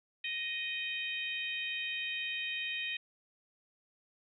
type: harmonic tone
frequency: 622.3 Hz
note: D#5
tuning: in tune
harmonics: 3 / 4 / 5 / 6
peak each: -42 / -37 / -41 / -43 dBFS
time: 0.24-2.97 s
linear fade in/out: 5 ms
effects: none